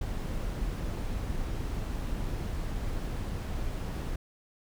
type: noise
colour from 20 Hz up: brown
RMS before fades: -33 dBFS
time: 0.01-4.16 s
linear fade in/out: 5 ms
effects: none